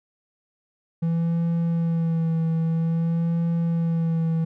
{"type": "tone with vibrato", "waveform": "triangle", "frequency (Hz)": 165.5, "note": "E3", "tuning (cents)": 7, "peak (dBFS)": -18, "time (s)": [1.02, 4.45], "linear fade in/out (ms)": 10, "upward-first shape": "sine", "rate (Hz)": 0.51, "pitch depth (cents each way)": 27, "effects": []}